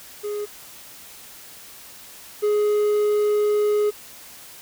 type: tone pair in turn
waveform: triangle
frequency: 415.3 / 418.4 Hz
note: G#4 / G#4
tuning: 0 / +13 cents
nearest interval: unison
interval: 13 cents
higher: second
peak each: -23 / -15 dBFS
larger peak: second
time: 0.23-0.46 / 2.42-3.91 s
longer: second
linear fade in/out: 20 ms
effects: white hiss -43 dBFS RMS until 4.61 s